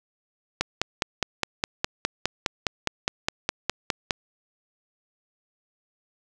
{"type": "click train", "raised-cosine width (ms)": 0.2, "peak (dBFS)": -5, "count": 18, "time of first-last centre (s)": [0.61, 4.108], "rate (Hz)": 4.86, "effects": []}